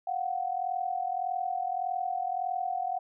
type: tone pair together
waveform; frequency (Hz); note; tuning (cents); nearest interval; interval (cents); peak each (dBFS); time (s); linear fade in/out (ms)
sine; 711 / 752.7; F5 / F#5; +31 / +29; minor second; 98; -32 / -31; 0.07-2.99; 5
effects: none